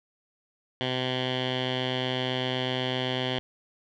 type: tone with low-pass filter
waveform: 10% pulse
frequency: 127.9 Hz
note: C3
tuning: 39 cents flat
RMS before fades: -29 dBFS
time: 0.81-3.39 s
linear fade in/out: 0 ms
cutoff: 3200 Hz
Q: 4.8
effects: none